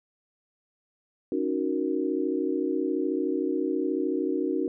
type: chord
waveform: sine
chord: D# minor seventh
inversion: third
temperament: equal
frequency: 277.2 / 311.1 / 370 / 466.2 Hz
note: C#4 / D#4 / F#4 / A#4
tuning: 0 / 0 / 0 / 0 cents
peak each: -30 / -29 / -29 / -33 dBFS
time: 1.32-4.68 s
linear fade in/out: 2 ms
effects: none